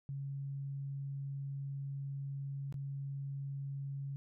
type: tone with dropouts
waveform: sine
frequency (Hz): 138.59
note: C#3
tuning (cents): 0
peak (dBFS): -38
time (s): 0.09-4.16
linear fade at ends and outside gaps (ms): 0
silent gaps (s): 2.725-2.742
effects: none